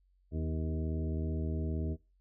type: harmonic tone with a mistuned harmonic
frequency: 79 Hz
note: D#2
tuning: 27 cents sharp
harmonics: 1 / 2 / 3 / 4 / 5 / 6 / 8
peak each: -33 / -39 / -41 / -43 / -45 / -51 / -50 dBFS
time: 0.31-1.97 s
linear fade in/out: 50 ms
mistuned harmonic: 3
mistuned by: +25 cents
effects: noise-tail reverb RT60 0.3 s tail -24 dB re dry + added 46 Hz sine -66 dBFS peak until 2.2 s